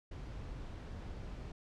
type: noise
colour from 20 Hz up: brown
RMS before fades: -45 dBFS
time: 0.11-1.52 s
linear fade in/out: 5 ms
effects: low-pass 6000 Hz 12 dB/octave